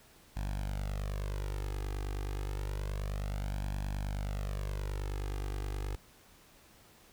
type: tone with flanger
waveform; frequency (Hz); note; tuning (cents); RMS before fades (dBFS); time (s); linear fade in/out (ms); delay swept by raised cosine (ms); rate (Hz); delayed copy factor
sawtooth; 49.5; G1; +18; -36; 0.36-5.96; 10; 1.2 to 2.5; 0.29; +0.95
effects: pink hiss -60 dBFS RMS until 7.12 s